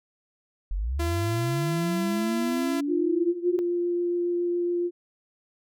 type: linear sweep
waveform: sine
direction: up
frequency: 40.6 to 372.8 Hz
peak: -25 dBFS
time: 0.71-3.59 s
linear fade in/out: 0 ms
type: tone with pitch glide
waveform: sawtooth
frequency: 340.1 to 337.2 Hz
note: F4 to E4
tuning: -46 to +39 cents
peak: -24 dBFS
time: 0.99-2.81 s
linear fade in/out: 10 ms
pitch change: -15 cents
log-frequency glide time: 1.46-2.13 s
type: tone with vibrato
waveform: sine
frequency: 349.2 Hz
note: F4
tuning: in tune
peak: -23 dBFS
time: 2.87-4.91 s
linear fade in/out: 50 ms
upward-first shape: triangle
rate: 7.2 Hz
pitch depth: 8 cents each way
effects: none